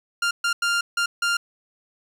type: tone bursts at uneven times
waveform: sawtooth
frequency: 1396.9 Hz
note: F6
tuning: in tune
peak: -16 dBFS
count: 5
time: 0.22-0.31 / 0.44-0.53 / 0.62-0.81 / 0.97-1.06 / 1.22-1.37 s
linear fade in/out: 5 ms
effects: low-pass 9000 Hz 12 dB/octave + 8-bit